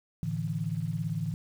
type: chord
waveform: sine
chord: A suspended fourth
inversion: none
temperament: equal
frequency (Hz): 110 / 146.83 / 164.81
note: A2 / D3 / E3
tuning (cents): 0 / 0 / 0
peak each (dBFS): -35 / -34 / -32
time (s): 0.23-1.34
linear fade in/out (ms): 0
effects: 9-bit